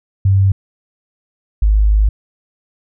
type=tone pair in turn; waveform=sine; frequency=97.1 / 52.02 Hz; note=G2 / G#1; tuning=-16 / +4 cents; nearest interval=major seventh; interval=1080 cents; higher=first; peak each=-8 dBFS; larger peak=neither; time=0.25-0.52 / 1.62-2.09 s; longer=second; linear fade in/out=5 ms; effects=none